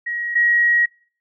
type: tone pair in turn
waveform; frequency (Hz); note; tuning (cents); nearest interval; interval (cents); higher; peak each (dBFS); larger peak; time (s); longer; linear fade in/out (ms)
sine; 1899 / 1899; A#6 / A#6; +32 / +32; unison; 0; neither; -22 / -13; second; 0.06-0.35 / 0.35-0.86; second; 10
effects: noise-tail reverb RT60 0.5 s tail -26 dB re dry